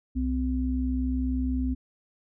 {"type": "tone pair together", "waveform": "sine", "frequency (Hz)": [64.1, 256.7], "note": ["C2", "C4"], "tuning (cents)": [-35, -33], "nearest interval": "2 octaves", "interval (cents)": 2402, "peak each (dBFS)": -27, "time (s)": [0.15, 1.75], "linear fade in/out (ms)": 20, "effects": []}